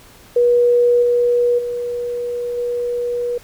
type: tone with level steps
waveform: sine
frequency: 483.1 Hz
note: B4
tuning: 38 cents flat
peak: -10 / -12 / -20 / -18 dBFS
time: 0.36-3.38 s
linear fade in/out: 5 ms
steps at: 1.02 / 1.58 / 2.57 s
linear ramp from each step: 10 ms
effects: pink hiss -45 dBFS RMS until 3.43 s